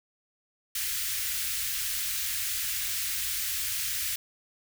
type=band-stop noise; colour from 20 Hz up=white; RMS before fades=-31 dBFS; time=0.75-4.16 s; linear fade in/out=5 ms; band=100 to 1600 Hz; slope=24 dB/octave; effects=none